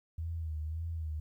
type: tone with vibrato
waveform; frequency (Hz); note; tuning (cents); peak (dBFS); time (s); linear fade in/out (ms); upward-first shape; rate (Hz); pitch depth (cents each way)
sine; 80; D#2; +49; -34; 0.18-1.2; 5; sine; 1.8; 71
effects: 12-bit